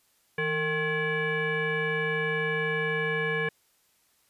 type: tone with frequency modulation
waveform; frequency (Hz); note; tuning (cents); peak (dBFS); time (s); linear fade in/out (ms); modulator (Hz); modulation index
sine; 1074; C6; +45; -25; 0.38-3.49; 5; 618; 2
effects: white hiss -67 dBFS RMS until 4.29 s + resampled to 32000 Hz